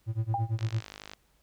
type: tone with tremolo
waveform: triangle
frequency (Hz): 111.5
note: A2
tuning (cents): +23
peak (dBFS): -22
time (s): 0.06-0.84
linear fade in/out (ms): 50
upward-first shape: sine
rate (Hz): 8.9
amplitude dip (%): 95
type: tone with exponential decay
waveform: sine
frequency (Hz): 800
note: G5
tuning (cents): +35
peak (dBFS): -24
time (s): 0.34-0.57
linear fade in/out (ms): 2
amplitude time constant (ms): 50
type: click train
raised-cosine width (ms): 0.2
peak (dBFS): -24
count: 29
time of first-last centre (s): 0.59-1.135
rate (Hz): 51.4
effects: added 50 Hz sine -69 dBFS peak until 1.42 s + pink hiss -69 dBFS RMS until 1.42 s